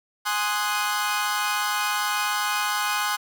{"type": "chord", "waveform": "sawtooth", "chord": "Ab dominant seventh", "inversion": "none", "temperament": "equal", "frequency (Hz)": [830.6, 1046.5, 1244.5, 1480], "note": ["Ab5", "C6", "Eb6", "Gb6"], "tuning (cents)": [0, 0, 0, 0], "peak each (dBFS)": -25, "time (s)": [0.25, 3.17], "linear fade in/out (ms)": 20, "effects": []}